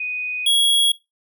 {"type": "tone pair in turn", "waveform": ["sine", "square"], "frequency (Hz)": [2489, 3322], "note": ["D#7", "G#7"], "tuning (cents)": [0, 0], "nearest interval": "perfect fourth", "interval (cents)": 500, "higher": "second", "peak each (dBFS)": [-23, -14], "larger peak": "second", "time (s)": [[0, 0.46], [0.46, 0.92]], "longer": "neither", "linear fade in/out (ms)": 5, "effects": ["noise-tail reverb RT60 0.2 s tail -19 dB re dry"]}